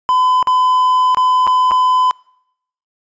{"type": "tone with dropouts", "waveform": "triangle", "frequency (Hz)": 1012, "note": "B5", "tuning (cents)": 42, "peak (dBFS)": -8, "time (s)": [0.09, 2.11], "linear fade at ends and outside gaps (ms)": 0, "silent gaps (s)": [[0.427, 0.472], [1.147, 1.171], [1.468, 1.475], [1.71, 1.717]], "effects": ["noise-tail reverb RT60 0.8 s tail -26 dB re dry", "resampled to 16000 Hz"]}